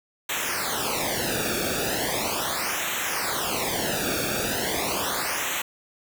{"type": "noise with flanger", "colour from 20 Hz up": "pink", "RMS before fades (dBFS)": -27, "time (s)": [0.29, 5.62], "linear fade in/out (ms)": 5, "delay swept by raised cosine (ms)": [0.2, 1], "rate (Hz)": 0.38, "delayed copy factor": -1, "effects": []}